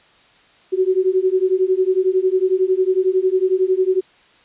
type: beating tone pair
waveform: sine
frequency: 368.7 / 379.7 Hz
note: F#4 / F#4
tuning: -6 / +45 cents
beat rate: 11 Hz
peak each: -17 dBFS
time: 0.72-4.01 s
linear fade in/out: 20 ms
effects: white hiss -52 dBFS RMS until 4.44 s + resampled to 8000 Hz